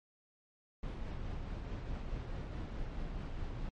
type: noise with tremolo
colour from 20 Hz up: brown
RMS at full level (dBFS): -39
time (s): 0.83-3.69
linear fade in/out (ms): 2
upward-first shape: triangle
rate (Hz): 4.7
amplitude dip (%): 30
effects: low-pass 4000 Hz 12 dB/octave + MP3 48 kbps